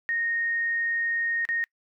sine tone with dropouts, 1856 Hz, A#6, 8 cents flat, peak -24 dBFS, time 0.09-1.64 s, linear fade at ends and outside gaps 0 ms, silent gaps 1.452-1.489 s, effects noise-tail reverb RT60 0.1 s tail -26 dB re dry

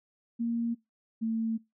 sine tone pair in turn, 233.1 / 224.7 Hz, A#3 / A3, 0 / +37 cents, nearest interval minor second, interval 63 cents, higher first, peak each -27 / -27 dBFS, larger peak neither, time 0.39-0.75 / 1.21-1.58 s, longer second, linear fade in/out 20 ms, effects noise-tail reverb RT60 0.2 s tail -22 dB re dry

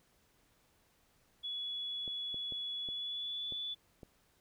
sine tone with pitch glide, 3392 to 3461 Hz, G#7 to A7, +36 to -29 cents, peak -37 dBFS, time 1.43-3.75 s, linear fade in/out 20 ms, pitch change +35 cents, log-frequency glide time 2.79-3.54 s
clicks, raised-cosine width 2 ms, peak -36 dBFS, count 6, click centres 2.078 / 2.344 / 2.523 / 2.888 / 3.523 / 4.032 s
effects pink hiss -71 dBFS RMS until 4.4 s

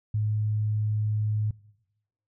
sine tone, 106.7 Hz, G#2, 47 cents sharp, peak -23 dBFS, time 0.14-1.51 s, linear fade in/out 5 ms, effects noise-tail reverb RT60 0.9 s tail -22 dB re dry

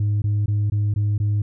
sine tone bursts, 103.83 Hz, G#2, in tune, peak -15 dBFS, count 6, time 0-1.42 s, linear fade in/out 5 ms, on 220 ms, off 20 ms, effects tanh soft clip ceiling -16 dBFS

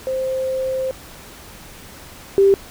sine tone pair in turn, 523.3 / 393.5 Hz, C5 / G4, 0 / +7 cents, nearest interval perfect fourth, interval 493 cents, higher first, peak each -19 / -9 dBFS, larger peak second, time 0.07-0.91 / 2.38-2.54 s, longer first, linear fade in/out 0 ms, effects pink hiss -40 dBFS RMS until 2.7 s

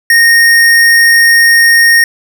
square tone, 1853 Hz, A#6, 11 cents flat, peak -4 dBFS, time 0.1-2.04 s, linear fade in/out 2 ms, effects none

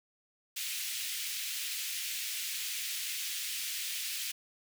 pink high-pass noise, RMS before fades -37 dBFS, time 0.56-4.32 s, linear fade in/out 10 ms, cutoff 2300 Hz, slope 24 dB/octave, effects none

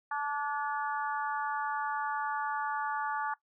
harmonic tone with a mistuned harmonic, 290 Hz, D4, 22 cents flat, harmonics 3 / 4 / 5 / 6, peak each -34 / -36 / -38 / -40 dBFS, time 0.11-3.34 s, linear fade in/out 5 ms, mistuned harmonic 6, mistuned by -26 cents, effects noise-tail reverb RT60 0.1 s tail -19 dB re dry

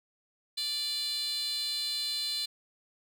10% pulse tone with high-pass filter, 587.3 Hz, D5, in tune, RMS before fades -33 dBFS, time 0.57-2.46 s, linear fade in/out 10 ms, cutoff 4100 Hz, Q 6.4, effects none

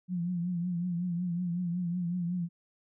sine tone with vibrato, 175.6 Hz, F3, 10 cents sharp, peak -29 dBFS, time 0.08-2.49 s, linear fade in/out 50 ms, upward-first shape triangle, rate 5.4 Hz, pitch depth 78 cents each way, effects none

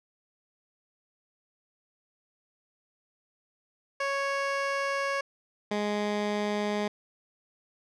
15% pulse tone pair in turn, 554 / 207.9 Hz, C#5 / G#3, -1 / +2 cents, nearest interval octave + perfect fourth, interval 1697 cents, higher first, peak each -21 dBFS, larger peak neither, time 4-5.21 / 5.71-6.88 s, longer first, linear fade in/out 5 ms, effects low-pass 5000 Hz 12 dB/octave

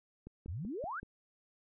click train, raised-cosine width 3 ms, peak -34 dBFS, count 5, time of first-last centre 0.27-1.03 s, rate 5.26 Hz
sine exponential sweep, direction up, 69.8 to 1661.2 Hz, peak -37 dBFS, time 0.48-1 s, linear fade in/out 5 ms
effects none

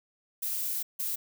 violet noise bursts at uneven times, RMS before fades -32 dBFS, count 2, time 0.42-0.83 / 0.99-1.16 s, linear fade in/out 10 ms, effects none

